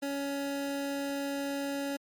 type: tone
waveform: 25% pulse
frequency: 279.9 Hz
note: C#4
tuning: 17 cents sharp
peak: -28 dBFS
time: 0.02-1.97 s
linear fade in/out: 10 ms
effects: MP3 96 kbps